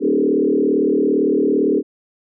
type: tone with frequency modulation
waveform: sine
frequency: 347.8 Hz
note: F4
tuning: 7 cents flat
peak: -13 dBFS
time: 0-1.83 s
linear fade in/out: 50 ms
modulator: 37.7 Hz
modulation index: 2.7
effects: none